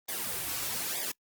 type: noise with flanger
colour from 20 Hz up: white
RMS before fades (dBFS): -34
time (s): 0.08-1.12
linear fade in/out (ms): 10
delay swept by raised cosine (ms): 0.7 to 5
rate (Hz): 1.1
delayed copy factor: -0.95
effects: noise-tail reverb RT60 0.1 s tail -25 dB re dry + Opus 24 kbps